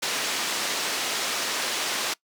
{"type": "band-pass noise", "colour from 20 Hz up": "white", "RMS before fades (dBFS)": -28, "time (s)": [0.02, 2.14], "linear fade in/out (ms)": 10, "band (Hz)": [270, 5700], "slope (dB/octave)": 12, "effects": ["noise-tail reverb RT60 0.1 s tail -22 dB re dry"]}